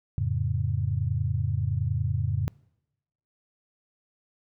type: chord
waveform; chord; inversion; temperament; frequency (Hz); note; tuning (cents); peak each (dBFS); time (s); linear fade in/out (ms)
sine; F augmented; none; equal with one note detuned; 87.31 / 108.61 / 138.59; F2 / A2 / C#3; 0 / -22 / 0; -29 / -27 / -29; 0.18-2.48; 0
effects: noise-tail reverb RT60 0.9 s tail -25 dB re dry